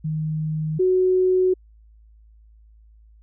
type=tone pair in turn; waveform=sine; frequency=155.56 / 370 Hz; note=D#3 / F#4; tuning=0 / 0 cents; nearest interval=octave + minor third; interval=1500 cents; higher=second; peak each=-22 / -15 dBFS; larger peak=second; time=0.04-0.79 / 0.79-1.54 s; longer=neither; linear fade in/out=10 ms; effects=added 54 Hz sine -48 dBFS peak until 3.22 s